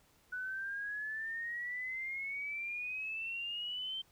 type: exponential sweep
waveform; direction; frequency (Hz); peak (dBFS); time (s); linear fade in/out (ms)
sine; up; 1480 to 3136; -37; 0.32-4.02; 10
effects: pink hiss -68 dBFS RMS until 4.11 s